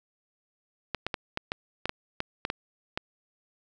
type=clicks; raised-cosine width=0.3 ms; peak=-13 dBFS; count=11; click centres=0.947 / 1.066 / 1.142 / 1.374 / 1.519 / 1.856 / 1.894 / 2.204 / 2.451 / 2.501 / 2.975 s; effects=none